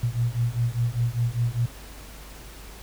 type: beating tone pair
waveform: sine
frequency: 116.54 / 121.54 Hz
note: A#2 / B2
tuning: 0 / -27 cents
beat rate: 5 Hz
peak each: -25 dBFS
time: 0.03-1.66 s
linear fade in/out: 5 ms
effects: added 50 Hz sine -42 dBFS peak until 2.82 s + pink hiss -45 dBFS RMS until 2.82 s